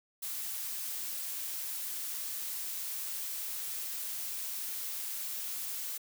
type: noise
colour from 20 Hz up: blue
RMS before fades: -38 dBFS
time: 0.22-5.98 s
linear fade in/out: 10 ms
effects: none